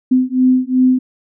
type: beating tone pair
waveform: sine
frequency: 254.5 / 257.2 Hz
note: C4 / C4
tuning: -48 / -30 cents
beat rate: 2.7 Hz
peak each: -13 dBFS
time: 0.11-0.99 s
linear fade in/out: 10 ms
effects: none